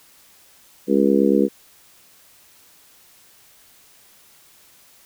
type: harmonic tone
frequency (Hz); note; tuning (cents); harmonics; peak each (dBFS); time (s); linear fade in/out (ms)
68.8; C#2; -12; 3 / 4 / 5 / 6 / 7; -19 / -19 / -20 / -21 / -21; 0.87-1.49; 50
effects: white hiss -52 dBFS RMS until 5.05 s